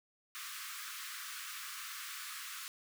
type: high-pass noise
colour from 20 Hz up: pink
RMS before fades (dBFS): -45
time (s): 0.35-2.68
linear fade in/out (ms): 0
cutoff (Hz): 1100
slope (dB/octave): 96
effects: none